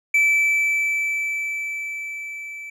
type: tone with level ramp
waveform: triangle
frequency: 2317 Hz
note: D7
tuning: 24 cents flat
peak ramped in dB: -12 to -31 dBFS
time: 0.14-2.7 s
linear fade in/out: 5 ms
effects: none